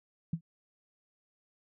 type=tone with exponential decay; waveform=sine; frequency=164.81 Hz; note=E3; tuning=in tune; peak=-25 dBFS; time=0.33-0.41 s; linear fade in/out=5 ms; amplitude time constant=17 ms; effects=none